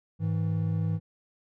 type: tone pair together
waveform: triangle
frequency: 103.83 / 161.65 Hz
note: G#2 / E3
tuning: 0 / -34 cents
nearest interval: minor sixth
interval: 766 cents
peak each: -26 dBFS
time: 0.19-1 s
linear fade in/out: 50 ms
effects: none